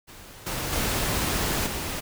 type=noise with level steps; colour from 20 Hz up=pink; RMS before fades=-45 / -30 / -26 / -31 dBFS; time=0.07-2.01 s; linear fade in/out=20 ms; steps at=0.46 / 0.72 / 1.66 s; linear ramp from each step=10 ms; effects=none